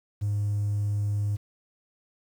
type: tone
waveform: triangle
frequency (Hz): 102.8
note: G#2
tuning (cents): -17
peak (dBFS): -21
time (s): 0.21-1.37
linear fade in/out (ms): 20
effects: tanh soft clip ceiling -20 dBFS + 9-bit